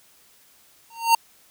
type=tone with exponential growth; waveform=square; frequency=919 Hz; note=A#5; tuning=25 cents flat; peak=-11 dBFS; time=0.9-1.15 s; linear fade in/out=5 ms; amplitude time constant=54 ms; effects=white hiss -56 dBFS RMS until 1.5 s